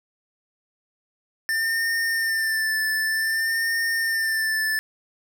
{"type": "tone with vibrato", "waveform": "square", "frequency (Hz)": 1789, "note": "A6", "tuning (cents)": 28, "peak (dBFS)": -22, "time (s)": [1.49, 4.79], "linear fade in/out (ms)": 0, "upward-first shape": "sine", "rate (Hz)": 0.54, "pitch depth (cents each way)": 35, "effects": []}